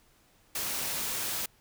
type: noise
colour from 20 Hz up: white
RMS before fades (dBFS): -33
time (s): 0.55-1.46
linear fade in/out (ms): 5
effects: pink hiss -64 dBFS RMS until 1.6 s